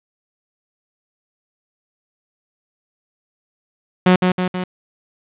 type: tone with echo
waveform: sawtooth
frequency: 182.6 Hz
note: F#3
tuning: 23 cents flat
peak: -5 dBFS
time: 4.06-4.16 s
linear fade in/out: 5 ms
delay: 160 ms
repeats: 3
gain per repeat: -4 dB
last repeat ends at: 4.64 s
effects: resampled to 8000 Hz + 7-bit